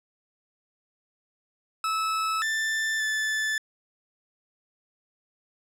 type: tone with pitch steps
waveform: 40% pulse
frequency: 1303 / 1772 / 1747 Hz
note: E6 / A6 / A6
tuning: -20 / +12 / -13 cents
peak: -24 dBFS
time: 1.84-3.58 s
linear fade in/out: 2 ms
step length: 580 ms
effects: low-pass 10000 Hz 12 dB/octave